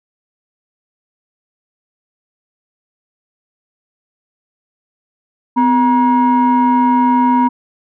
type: tone pair together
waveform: sine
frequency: 253 / 952 Hz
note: B3 / A#5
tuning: +42 / +36 cents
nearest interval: octave + major seventh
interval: 2294 cents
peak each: -10 dBFS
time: 5.56-7.49 s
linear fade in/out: 20 ms
effects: tanh soft clip ceiling -5 dBFS